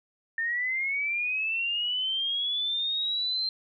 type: linear sweep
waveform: sine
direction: up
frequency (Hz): 1800 to 4151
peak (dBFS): -26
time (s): 0.38-3.49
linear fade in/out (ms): 2
effects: none